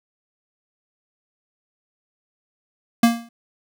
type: tone with exponential decay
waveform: square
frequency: 233.1 Hz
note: A#3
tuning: in tune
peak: -9 dBFS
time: 3.03-3.29 s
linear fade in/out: 5 ms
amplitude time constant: 56 ms
effects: none